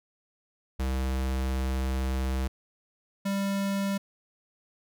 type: tone pair in turn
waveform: square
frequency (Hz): 65.41 / 197.43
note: C2 / G3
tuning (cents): 0 / +13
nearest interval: octave + perfect fifth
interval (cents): 1913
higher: second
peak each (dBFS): -27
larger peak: neither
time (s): 0.79-2.48 / 3.25-3.98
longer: first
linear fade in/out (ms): 10
effects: none